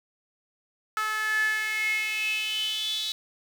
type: tone with high-pass filter sweep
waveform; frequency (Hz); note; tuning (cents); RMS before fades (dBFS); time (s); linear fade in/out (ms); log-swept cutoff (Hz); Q
sawtooth; 431.8; A4; -33; -28; 0.97-3.12; 0; 1400 to 3800; 9.9
effects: none